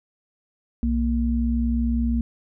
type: tone pair together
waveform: sine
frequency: 62.44 / 233.1 Hz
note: B1 / A#3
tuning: +20 / 0 cents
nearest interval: octave + major seventh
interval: 2280 cents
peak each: -22 dBFS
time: 0.83-2.21 s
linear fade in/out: 0 ms
effects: none